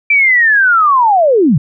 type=linear sweep; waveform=sine; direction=down; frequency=2352 to 120 Hz; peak=-6 dBFS; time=0.1-1.58 s; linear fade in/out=5 ms; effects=none